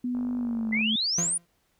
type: tone with pitch glide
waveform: sine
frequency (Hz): 246.9 to 218.7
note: B3 to A3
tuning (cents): 0 to -10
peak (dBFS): -26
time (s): 0.04-0.96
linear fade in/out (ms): 5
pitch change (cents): -210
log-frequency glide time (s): 0.37-0.72
type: click train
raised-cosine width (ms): 1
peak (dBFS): -31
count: 34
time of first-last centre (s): 0.15-0.811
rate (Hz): 49.9
type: exponential sweep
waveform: sine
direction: up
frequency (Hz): 1975.5 to 9890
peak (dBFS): -24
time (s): 0.72-1.38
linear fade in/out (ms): 10
type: tone with exponential decay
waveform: 40% pulse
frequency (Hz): 171.8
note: F3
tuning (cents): -28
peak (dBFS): -25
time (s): 1.18-1.46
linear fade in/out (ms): 5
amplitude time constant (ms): 60
effects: pink hiss -70 dBFS RMS until 1.79 s